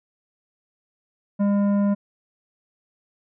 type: tone with tanh clipping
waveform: triangle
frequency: 202 Hz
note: G#3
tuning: 48 cents flat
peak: -19 dBFS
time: 1.39-1.95 s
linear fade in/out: 20 ms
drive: 15 dB
effects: none